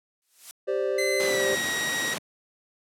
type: noise with exponential growth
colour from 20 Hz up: blue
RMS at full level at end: -35 dBFS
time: 0.22-0.51 s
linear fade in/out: 0 ms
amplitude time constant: 63 ms
type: chord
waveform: triangle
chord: G suspended fourth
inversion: none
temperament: equal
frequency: 392 / 523.3 / 587.3 Hz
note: G4 / C5 / D5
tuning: 0 / 0 / 0 cents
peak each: -25 / -26 / -28 dBFS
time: 0.67-1.56 s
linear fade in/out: 20 ms
type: tone with pitch glide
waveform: sawtooth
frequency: 2045 to 1897.1 Hz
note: C7 to A#6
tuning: -40 to +30 cents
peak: -23 dBFS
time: 0.98-2.14 s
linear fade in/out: 5 ms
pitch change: -130 cents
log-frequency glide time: 1.23-1.47 s
type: noise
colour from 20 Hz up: pink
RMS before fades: -31 dBFS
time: 1.2-2.18 s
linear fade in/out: 0 ms
effects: high-pass 200 Hz 12 dB/octave + low-pass 11000 Hz 12 dB/octave